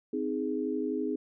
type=chord; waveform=sine; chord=Ab major; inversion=first; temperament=just; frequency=259.6 / 311.5 / 415.3 Hz; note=C4 / Eb4 / Ab4; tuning=-13 / +2 / 0 cents; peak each=-33 / -33 / -33 dBFS; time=0.13-1.16 s; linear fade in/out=5 ms; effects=none